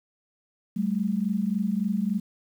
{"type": "tone pair together", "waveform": "sine", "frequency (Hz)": [192.17, 215.7], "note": ["G3", "A3"], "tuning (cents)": [-34, -34], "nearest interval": "major second", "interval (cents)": 200, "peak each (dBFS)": -26, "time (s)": [0.76, 2.2], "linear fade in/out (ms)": 10, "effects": ["9-bit"]}